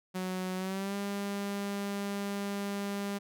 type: tone with pitch glide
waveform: sawtooth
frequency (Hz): 185.1 to 200.7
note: F#3 to G3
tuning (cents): +1 to +41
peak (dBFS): -29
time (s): 0.14-3.19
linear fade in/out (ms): 20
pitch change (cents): +140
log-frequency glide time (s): 0.56-0.96
effects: none